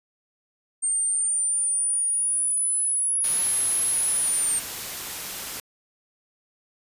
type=linear two-way sweep; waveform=sine; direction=up then down; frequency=8690 to 10800 to 8690 Hz; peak=-21 dBFS; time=0.82-4.6 s; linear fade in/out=20 ms; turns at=3.83 s
type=noise; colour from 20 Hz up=white; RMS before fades=-33 dBFS; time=3.24-5.6 s; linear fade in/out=2 ms
effects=resampled to 32000 Hz